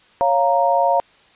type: chord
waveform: sine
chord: Bb minor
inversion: first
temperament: equal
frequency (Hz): 554.4 / 698.5 / 932.3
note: Db5 / F5 / Bb5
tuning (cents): 0 / 0 / 0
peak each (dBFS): -19 / -17 / -18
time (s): 0.21-1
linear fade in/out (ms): 0
effects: white hiss -52 dBFS RMS until 1.35 s + resampled to 8000 Hz